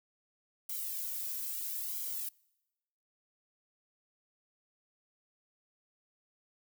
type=noise with flanger; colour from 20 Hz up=violet; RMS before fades=-38 dBFS; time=0.69-2.29 s; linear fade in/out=5 ms; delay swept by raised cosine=1.1 to 2.2 ms; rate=0.76 Hz; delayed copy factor=-0.9; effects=noise-tail reverb RT60 1.0 s tail -26 dB re dry